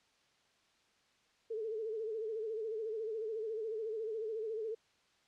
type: tone with vibrato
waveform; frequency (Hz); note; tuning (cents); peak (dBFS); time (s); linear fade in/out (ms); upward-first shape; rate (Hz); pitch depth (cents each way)
sine; 440; A4; 0; -36; 1.5-4.75; 10; sine; 14; 73
effects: white hiss -71 dBFS RMS until 5.27 s + low-pass 5000 Hz 12 dB/octave